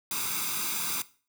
white noise with comb filter, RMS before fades -31 dBFS, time 0.11-1.02 s, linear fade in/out 2 ms, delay 0.82 ms, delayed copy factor +0.8, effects noise-tail reverb RT60 0.4 s tail -18 dB re dry + high-pass 150 Hz 12 dB/octave

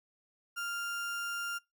35% pulse tone, 1396.9 Hz, F6, in tune, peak -33 dBFS, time 0.56-1.59 s, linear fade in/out 20 ms, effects noise-tail reverb RT60 0.2 s tail -24 dB re dry

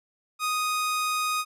sawtooth tone, 1244.5 Hz, D#6, in tune, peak -21 dBFS, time 0.39-1.45 s, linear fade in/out 50 ms, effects resampled to 32000 Hz

